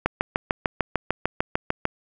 click train, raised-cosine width 0.5 ms, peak -5 dBFS, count 13, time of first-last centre 0.06-1.854 s, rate 6.69 Hz, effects none

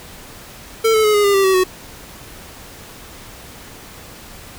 square tone with pitch steps, 447.9 / 435.9 / 424.2 / 412.9 / 401.8 / 391 / 380.6 / 370.4 Hz, A4 / A4 / G#4 / G#4 / G4 / G4 / F#4 / F#4, +31 / -16 / +37 / -10 / +43 / -4 / +49 / +2 cents, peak -12 dBFS, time 0.84-1.64 s, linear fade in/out 10 ms, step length 100 ms, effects pink hiss -38 dBFS RMS until 4.58 s

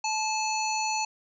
harmonic tone, 868 Hz, A5, 24 cents flat, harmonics 1 / 3 / 5 / 7 / 8, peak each -28 / -33 / -35 / -36 / -37 dBFS, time 0.04-1.05 s, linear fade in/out 5 ms, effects none

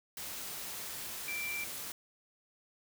sine tone in noise, 2349 Hz, D7, in tune, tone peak -36 dBFS, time 1.28-1.64 s, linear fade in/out 2 ms, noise white, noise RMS -42 dBFS, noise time 0.17-1.92 s, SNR +3 dB, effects none

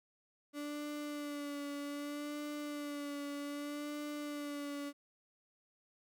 35% pulse tone with vibrato, 290.6 Hz, D4, 18 cents flat, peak -38 dBFS, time 0.53-4.93 s, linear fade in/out 50 ms, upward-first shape sine, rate 0.64 Hz, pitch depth 29 cents each way, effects none

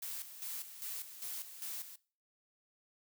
blue noise with tremolo, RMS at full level -42 dBFS, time 0.02-1.96 s, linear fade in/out 5 ms, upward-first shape square, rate 2.5 Hz, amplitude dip 65%, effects noise-tail reverb RT60 0.4 s tail -20 dB re dry

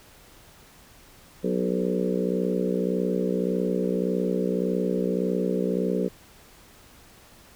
harmonic tone with a mistuned harmonic, 61.74 Hz, B1, in tune, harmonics 3 / 4 / 5 / 6 / 7 / 8 / 9, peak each -27 / -31 / -33 / -32 / -29 / -30 / -37 dBFS, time 1.43-6.09 s, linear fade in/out 20 ms, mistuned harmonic 6, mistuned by +32 cents, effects pink hiss -52 dBFS RMS until 7.55 s

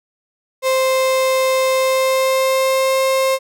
35% pulse tone with pitch glide, 523.3 to 530.3 Hz, C5 to C5, 0 to +23 cents, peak -12 dBFS, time 0.62-3.39 s, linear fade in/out 50 ms, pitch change +23 cents, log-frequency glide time 1.71-3.01 s, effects none

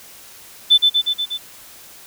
sine tone with echo, 3520 Hz, A7, in tune, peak -6 dBFS, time 0.7-0.78 s, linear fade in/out 20 ms, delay 120 ms, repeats 5, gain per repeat -3 dB, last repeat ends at 1.38 s, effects tanh soft clip ceiling -2 dBFS + white hiss -42 dBFS RMS until 2.06 s

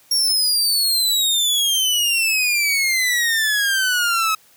sawtooth exponential sweep, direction down, 5588 to 1278 Hz, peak -13 dBFS, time 0.11-4.35 s, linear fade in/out 5 ms, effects white hiss -53 dBFS RMS until 4.56 s + high-pass 60 Hz 12 dB/octave

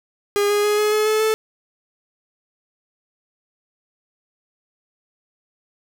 45% pulse tone with pitch steps, 408 / 412.7 / 417.5 / 422.4 / 427.3 / 432.3 / 437.3 Hz, G#4 / G#4 / G#4 / G#4 / G#4 / A4 / A4, -31 / -11 / +9 / +29 / +49 / -31 / -11 cents, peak -16 dBFS, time 0.36-1.34 s, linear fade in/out 0 ms, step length 140 ms, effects none

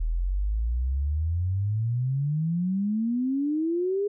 sine exponential sweep, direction up, 38.89 to 415.3 Hz, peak -23 dBFS, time 0-4.08 s, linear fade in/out 10 ms, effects none

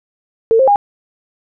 sine tone with pitch steps, 451.1 / 530 / 814 Hz, A4 / C5 / G#5, +43 / +22 / -35 cents, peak -7 dBFS, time 0.51-0.759 s, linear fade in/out 0 ms, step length 83 ms, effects none

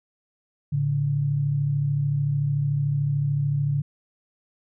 sine tone pair together, 110 / 143.55 Hz, A2 / D3, 0 / -39 cents, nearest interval perfect fourth, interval 461 cents, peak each -29 / -21 dBFS, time 0.72-3.82 s, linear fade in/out 10 ms, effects none

